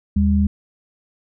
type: tone pair together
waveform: sine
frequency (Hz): 78 / 201.6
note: D#2 / G3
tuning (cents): +5 / +49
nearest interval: octave + major third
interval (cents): 1644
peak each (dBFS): -16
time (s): 0.16-0.47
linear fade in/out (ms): 5
effects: none